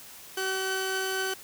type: tone pair together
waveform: sawtooth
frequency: 380.8 / 1519 Hz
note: F#4 / F#6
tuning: +50 / +45 cents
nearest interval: 2 octaves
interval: 2395 cents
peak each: -27 dBFS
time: 0.37-1.34 s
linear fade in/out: 5 ms
effects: white hiss -47 dBFS RMS until 1.43 s